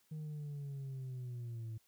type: linear sweep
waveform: sine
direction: down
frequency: 156.3 to 110 Hz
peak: -38 dBFS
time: 0.11-1.78 s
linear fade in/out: 10 ms
effects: tanh soft clip ceiling -40 dBFS + white hiss -73 dBFS RMS until 1.87 s